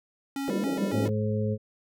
square tone with vibrato, 233.1 Hz, A#3, in tune, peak -30 dBFS, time 0.36-1.08 s, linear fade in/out 2 ms, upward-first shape square, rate 3.6 Hz, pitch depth 290 cents each way
pink band-pass noise, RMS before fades -31 dBFS, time 0.48-1.09 s, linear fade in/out 0 ms, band 180 to 580 Hz, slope 48 dB/octave
harmonic tone, 106.8 Hz, G#2, 49 cents sharp, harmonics 1 / 2 / 4 / 5, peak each -27 / -30 / -33 / -34 dBFS, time 0.91-1.58 s, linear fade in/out 50 ms
effects none

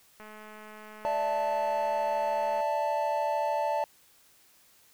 click train, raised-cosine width 0.5 ms, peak -33 dBFS, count 516, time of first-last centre 0.2-2.607 s, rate 214 Hz
triangle chord, D suspended second, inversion none, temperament just, 587.3 / 660.7 / 881 Hz, D5 / E5 / A5, 0 / +4 / +2 cents, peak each -29 / -31 / -27 dBFS, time 1.05-3.84 s, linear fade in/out 0 ms
effects white hiss -61 dBFS RMS until 4.93 s

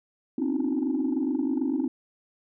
sine tone cluster, 246.3 / 263.9 / 286.5 / 313.2 / 361.7 Hz, B3 / C4 / D4 / D#4 / F#4, -5 / +15 / -43 / +11 / -39 cents, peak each -33 / -26 / -30 / -28 / -35 dBFS, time 0.38-1.88 s, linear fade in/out 5 ms, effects tanh soft clip ceiling -18 dBFS

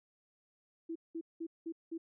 sine tone bursts, 329.6 Hz, E4, in tune, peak -37 dBFS, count 5, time 0.89-1.98 s, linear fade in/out 10 ms, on 66 ms, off 190 ms, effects none

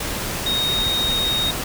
sine tone in noise, 3729 Hz, A#7, in tune, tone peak -19 dBFS, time 0.46-1.51 s, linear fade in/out 5 ms, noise pink, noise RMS -26 dBFS, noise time 0-1.64 s, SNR +4 dB, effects none

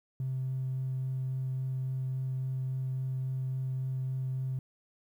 triangle tone with vibrato, 130.81 Hz, C3, in tune, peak -27 dBFS, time 0.2-4.59 s, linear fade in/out 2 ms, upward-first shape triangle, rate 3.6 Hz, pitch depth 8 cents each way, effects tanh soft clip ceiling -28 dBFS + 11-bit

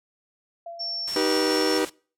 sine tone with exponential decay, 680 Hz, F5, 46 cents flat, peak -33 dBFS, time 0.66-1.58 s, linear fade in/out 5 ms, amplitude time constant 200 ms
sine tone, 5440 Hz, F8, 46 cents flat, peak -27 dBFS, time 0.79-1.79 s, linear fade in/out 20 ms
white noise with tremolo, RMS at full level -35 dBFS, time 1.07-1.9 s, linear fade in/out 10 ms, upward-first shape sine, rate 4.8 Hz, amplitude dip 25%
40% pulse chord, Eb augmented, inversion none, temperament just, 311.1 / 388.9 / 486.1 Hz, Eb4 / G4 / B4, 0 / -14 / -28 cents, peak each -25 dBFS, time 1.16-1.85 s, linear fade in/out 2 ms
effects noise-tail reverb RT60 0.4 s tail -25 dB re dry + low-pass 10000 Hz 12 dB/octave

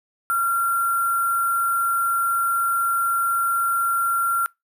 sine tone with sample-and-hold, 1374 Hz, F6, 29 cents flat, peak -18 dBFS, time 0.3-4.46 s, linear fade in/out 0 ms, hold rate 11025 Hz, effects noise-tail reverb RT60 0.2 s tail -25 dB re dry

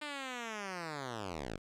5% pulse linear sweep, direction down, 303.2 to 43.42 Hz, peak -28 dBFS, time 0.01-1.58 s, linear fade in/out 10 ms, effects low-pass 7000 Hz 12 dB/octave + 11-bit

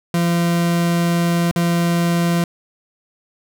40% pulse tone with dropouts, 171.2 Hz, F3, 34 cents flat, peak -14 dBFS, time 0.14-2.44 s, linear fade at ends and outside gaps 2 ms, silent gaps 1.513-1.56 s, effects none

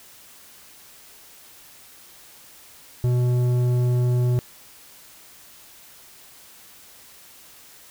square tone with low-pass filter, 123.47 Hz, B2, in tune, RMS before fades -20 dBFS, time 3.04-4.39 s, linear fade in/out 0 ms, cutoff 450 Hz, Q 0.57, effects white hiss -48 dBFS RMS until 7.9 s

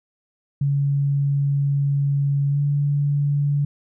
sine tone with pitch glide, 140.9 to 143.61 Hz, C#3 to D3, +29 to -38 cents, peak -17 dBFS, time 0.61-3.65 s, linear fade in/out 5 ms, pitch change +33 cents, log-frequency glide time 2.49-2.59 s, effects none

